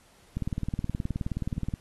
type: click train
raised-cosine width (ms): 5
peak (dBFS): -17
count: 27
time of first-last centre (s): 0.37-1.738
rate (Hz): 19
effects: pink hiss -60 dBFS RMS until 1.8 s + AAC 32 kbps